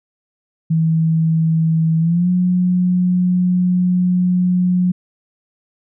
sine tone with pitch glide, 161.7 to 180.46 Hz, E3 to F#3, -33 to -43 cents, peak -12 dBFS, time 0.7-4.92 s, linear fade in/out 10 ms, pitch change +190 cents, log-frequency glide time 1.99-2.29 s, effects none

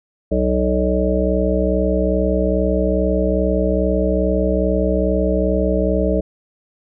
harmonic tone with a mistuned harmonic, 62.4 Hz, B1, 19 cents sharp, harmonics 1 / 3 / 5 / 7 / 9 / 10, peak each -20 / -21 / -23 / -22 / -22 / -23 dBFS, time 0.31-6.21 s, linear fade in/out 10 ms, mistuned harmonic 1, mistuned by +25 cents, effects none

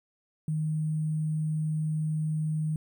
sine tone with sample-and-hold, 155.56 Hz, D#3, in tune, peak -26 dBFS, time 0.48-2.76 s, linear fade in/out 2 ms, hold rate 8820 Hz, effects none

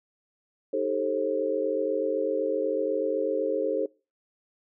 sine chord, A half-diminished seventh, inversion second, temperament equal with one note detuned, 311.1 / 392 / 440 / 533 Hz, Eb4 / G4 / A4 / C5, 0 / 0 / 0 / +32 cents, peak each -33 / -32 / -28 / -28 dBFS, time 0.73-3.86 s, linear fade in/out 5 ms, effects noise-tail reverb RT60 0.3 s tail -22 dB re dry

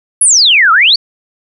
sine exponential two-way sweep, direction down then up, 11060 to 1244.5 to 4732 Hz, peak -4 dBFS, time 0.21-0.96 s, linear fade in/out 5 ms, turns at 0.72 s, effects none

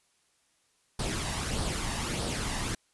pink noise with flanger, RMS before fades -32 dBFS, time 0.99-2.75 s, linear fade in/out 5 ms, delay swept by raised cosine 0.21 to 1.1 ms, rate 1.6 Hz, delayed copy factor +0.5, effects white hiss -70 dBFS RMS until 2.93 s + resampled to 24000 Hz

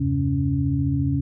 sine tone cluster, 80.7 / 95.6 / 134.6 / 279.6 Hz, E2 / G2 / C3 / C#4, -36 / -43 / +49 / +15 cents, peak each -27 / -29 / -22 / -24 dBFS, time 0-1.21 s, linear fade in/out 10 ms, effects none

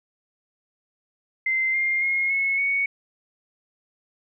sine tone with pitch steps, 2077 / 2113 / 2150 / 2188 / 2226 Hz, C7 / C7 / C7 / C#7 / C#7, -13 / +16 / +47 / -23 / +7 cents, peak -20 dBFS, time 1.46-2.86 s, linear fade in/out 5 ms, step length 280 ms, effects none

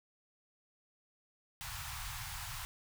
pink band-stop noise, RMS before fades -43 dBFS, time 1.61-2.65 s, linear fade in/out 0 ms, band 140 to 790 Hz, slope 48 dB/octave, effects none

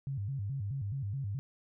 sine tone with vibrato, 117.4 Hz, A#2, 13 cents sharp, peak -33 dBFS, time 0.07-1.39 s, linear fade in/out 0 ms, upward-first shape square, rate 4.7 Hz, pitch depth 270 cents each way, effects none

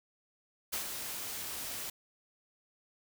white noise with ADSR envelope, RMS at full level -34 dBFS, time 0.72-1.9 s, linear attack 16 ms, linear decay 100 ms, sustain -6 dB, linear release 5 ms, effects none

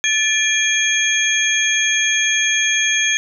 sine tone cluster, 1744 / 2394 / 3310 / 6440 Hz, A6 / D7 / G#7 / G8, -16 / +33 / -6 / +46 cents, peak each -20 dBFS, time 0.04-3.17 s, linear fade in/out 0 ms, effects none

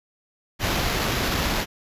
pink noise with sample-and-hold, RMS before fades -24 dBFS, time 0.59-1.66 s, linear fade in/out 50 ms, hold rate 8820 Hz, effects resampled to 32000 Hz

